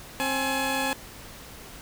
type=tone pair together; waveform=15% pulse; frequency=266.2 / 846 Hz; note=C4 / G#5; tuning=+30 / +32 cents; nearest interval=octave + minor sixth; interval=2002 cents; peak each=-22 / -21 dBFS; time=0.2-0.93 s; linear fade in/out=0 ms; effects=pink hiss -44 dBFS RMS until 1.81 s